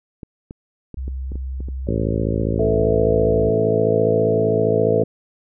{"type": "clicks", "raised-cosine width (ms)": 3, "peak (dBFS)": -20, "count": 11, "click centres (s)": [0.232, 0.509, 0.943, 1.08, 1.319, 1.356, 1.605, 1.686, 1.894, 2.407, 2.81]}
{"type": "tone", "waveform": "sine", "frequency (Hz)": 65.41, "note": "C2", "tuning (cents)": 0, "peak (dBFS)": -24, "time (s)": [0.97, 3.5], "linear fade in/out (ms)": 5}
{"type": "harmonic tone", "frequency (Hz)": 55, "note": "A1", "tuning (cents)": 0, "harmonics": [2, 3, 4, 5, 6, 7, 8, 9, 10], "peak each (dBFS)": [-24, -26, -27, -28, -29, -29, -30, -31, -31], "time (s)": [1.87, 5.04], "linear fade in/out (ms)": 5}
{"type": "chord", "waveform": "sine", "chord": "A suspended second", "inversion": "none", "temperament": "equal with one note detuned", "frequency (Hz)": [440, 493.9, 653.6], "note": ["A4", "B4", "E5"], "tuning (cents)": [0, 0, -15], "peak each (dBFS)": [-19, -22, -23], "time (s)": [2.59, 5.03], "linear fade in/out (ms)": 5}
{"effects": []}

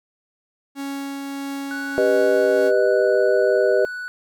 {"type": "tone with tremolo", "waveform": "45% pulse", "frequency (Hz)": 277.2, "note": "C#4", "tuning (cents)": 0, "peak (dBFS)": -26, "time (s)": [0.75, 2.72], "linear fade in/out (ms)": 50, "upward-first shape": "triangle", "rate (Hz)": 1.6, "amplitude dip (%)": 25}
{"type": "tone", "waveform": "triangle", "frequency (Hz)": 1480, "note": "F#6", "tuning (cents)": 0, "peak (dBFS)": -26, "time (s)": [1.71, 4.08], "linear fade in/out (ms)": 0}
{"type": "chord", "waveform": "sine", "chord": "G augmented", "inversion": "none", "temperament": "equal with one note detuned", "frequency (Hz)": [392, 493.9, 617.2], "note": ["G4", "B4", "D#5"], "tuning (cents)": [0, 0, -14], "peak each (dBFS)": -19, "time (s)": [1.98, 3.85], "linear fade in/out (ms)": 0}
{"effects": []}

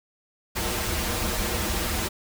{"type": "noise with comb filter", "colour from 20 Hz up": "pink", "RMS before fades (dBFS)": -27, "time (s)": [0.55, 2.09], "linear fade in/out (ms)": 20, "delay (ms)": 7.2, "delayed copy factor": -1, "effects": []}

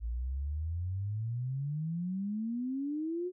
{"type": "exponential sweep", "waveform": "sine", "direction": "up", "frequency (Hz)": [55, 370], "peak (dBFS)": -32, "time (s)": [0, 3.32], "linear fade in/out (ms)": 50, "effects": []}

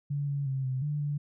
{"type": "tone with pitch steps", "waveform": "sine", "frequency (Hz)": [143.2, 141.4, 133.9, 130, 147.8, 145.6], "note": ["D3", "C#3", "C3", "C3", "D3", "D3"], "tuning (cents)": [-43, 35, 40, -11, 11, -15], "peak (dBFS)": -28, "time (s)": [0.1, 1.18], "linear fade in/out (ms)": 10, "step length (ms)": 180, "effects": []}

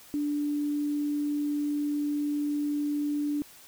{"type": "tone", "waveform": "sine", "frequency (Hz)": 293, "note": "D4", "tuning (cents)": -4, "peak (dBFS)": -26, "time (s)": [0.14, 3.42], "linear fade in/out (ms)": 0, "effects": ["white hiss -52 dBFS RMS until 3.67 s"]}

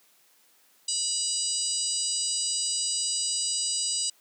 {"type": "harmonic tone with a mistuned harmonic", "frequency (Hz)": 974, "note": "B5", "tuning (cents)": -24, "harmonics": [3, 4, 5, 6, 7, 8, 9], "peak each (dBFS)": [-36, -37, -31, -39, -39, -31, -32], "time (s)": [0.88, 4.1], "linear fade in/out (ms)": 5, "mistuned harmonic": 9, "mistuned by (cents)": -53, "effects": ["white hiss -62 dBFS RMS until 4.2 s", "high-pass 200 Hz 12 dB/octave"]}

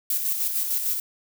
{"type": "noise with tremolo", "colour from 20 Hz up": "violet", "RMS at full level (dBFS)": -24, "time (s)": [0.1, 1], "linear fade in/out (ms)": 2, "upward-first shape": "square", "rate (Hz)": 6.6, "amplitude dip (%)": 40, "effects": []}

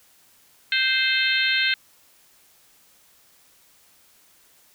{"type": "harmonic tone", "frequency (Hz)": 522, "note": "C5", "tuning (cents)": -4, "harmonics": [3, 4, 5, 6, 7, 8], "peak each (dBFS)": [-24, -25, -26, -27, -27, -28], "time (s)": [0.72, 1.74], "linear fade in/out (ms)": 2, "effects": ["white hiss -57 dBFS RMS until 4.74 s"]}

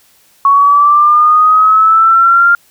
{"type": "linear sweep", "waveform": "sine", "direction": "up", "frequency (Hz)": [1108.7, 1400], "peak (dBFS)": -4, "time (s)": [0.45, 2.55], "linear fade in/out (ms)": 2, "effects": ["white hiss -49 dBFS RMS until 2.7 s"]}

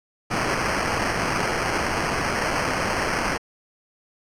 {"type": "noise with sample-and-hold", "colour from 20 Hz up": "violet", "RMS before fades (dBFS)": -24, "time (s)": [0.3, 3.38], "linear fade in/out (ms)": 20, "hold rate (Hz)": 3675, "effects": ["low-pass 8000 Hz 12 dB/octave"]}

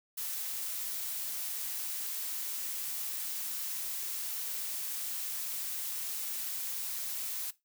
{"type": "noise", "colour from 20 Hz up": "blue", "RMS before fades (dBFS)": -37, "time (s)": [0.17, 7.51], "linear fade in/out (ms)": 10, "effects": ["noise-tail reverb RT60 0.2 s tail -18 dB re dry"]}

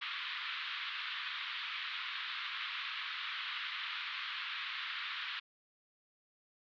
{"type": "band-pass noise", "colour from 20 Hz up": "white", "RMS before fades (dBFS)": -41, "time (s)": [0.01, 5.4], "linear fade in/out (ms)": 10, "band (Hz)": [1100, 3800], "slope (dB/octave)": 48, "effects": []}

